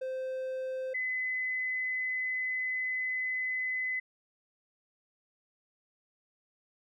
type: tone pair in turn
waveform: triangle / sine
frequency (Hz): 520 / 2022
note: C5 / B6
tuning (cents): -11 / +40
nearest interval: 2 octaves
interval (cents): 2351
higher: second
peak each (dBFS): -31 / -30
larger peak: second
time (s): 0.01-0.94 / 0.94-4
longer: second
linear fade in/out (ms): 10
effects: none